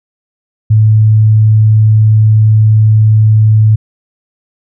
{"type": "tone", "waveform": "sine", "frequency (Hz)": 108.5, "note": "A2", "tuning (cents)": -24, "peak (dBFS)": -3, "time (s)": [0.7, 3.76], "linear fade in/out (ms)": 10, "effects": []}